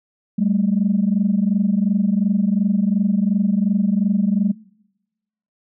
sine tone pair together, 193.21 / 216 Hz, G3 / A3, -25 / -32 cents, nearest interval major second, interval 193 cents, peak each -17 / -17 dBFS, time 0.38-4.52 s, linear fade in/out 10 ms, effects noise-tail reverb RT60 1.0 s tail -25 dB re dry + tanh soft clip ceiling -8 dBFS

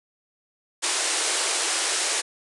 white band-pass noise, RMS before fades -25 dBFS, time 0.82-2.22 s, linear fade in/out 20 ms, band 310 to 9900 Hz, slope 96 dB/octave, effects none

